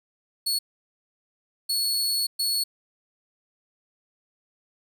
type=tone bursts at uneven times; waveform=sawtooth; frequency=4389 Hz; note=C#8; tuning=18 cents flat; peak=-20 dBFS; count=3; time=0.46-0.59 / 1.69-2.27 / 2.39-2.64 s; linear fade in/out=10 ms; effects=none